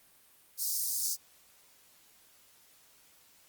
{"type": "high-pass noise", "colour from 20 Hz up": "pink", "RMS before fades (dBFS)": -32, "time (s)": [0.57, 1.17], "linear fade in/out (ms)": 50, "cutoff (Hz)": 4900, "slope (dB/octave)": 48, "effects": ["white hiss -62 dBFS RMS until 3.48 s", "Opus 32 kbps"]}